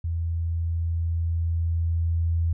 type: tone with level ramp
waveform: sine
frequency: 83.4 Hz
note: E2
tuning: 21 cents sharp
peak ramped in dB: -24 to -20 dBFS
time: 0.04-2.53 s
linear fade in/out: 5 ms
effects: none